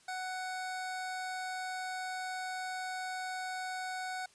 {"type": "tone", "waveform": "25% pulse", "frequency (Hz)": 743, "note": "F#5", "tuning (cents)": 7, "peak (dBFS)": -33, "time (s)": [0.08, 4.26], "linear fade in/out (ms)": 5, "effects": ["white hiss -64 dBFS RMS until 4.34 s", "resampled to 22050 Hz"]}